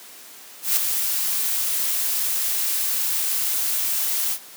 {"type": "noise with ADSR envelope", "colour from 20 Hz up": "blue", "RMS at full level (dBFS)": -17, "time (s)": [0.62, 4.39], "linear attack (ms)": 150, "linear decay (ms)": 3, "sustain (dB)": -6, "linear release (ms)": 73, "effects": ["white hiss -43 dBFS RMS until 4.56 s", "high-pass 200 Hz 12 dB/octave"]}